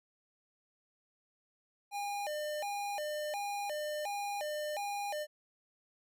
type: tone with vibrato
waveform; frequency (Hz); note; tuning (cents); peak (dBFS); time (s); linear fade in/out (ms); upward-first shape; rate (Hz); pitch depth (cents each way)
square; 699; F5; +1; -36; 1.91-5.27; 50; square; 1.4; 260
effects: none